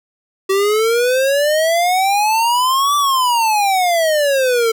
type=exponential two-way sweep; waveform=square; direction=up then down; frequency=381.3 to 1171 to 444.4 Hz; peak=-13 dBFS; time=0.49-4.72 s; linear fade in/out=10 ms; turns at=2.96 s; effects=none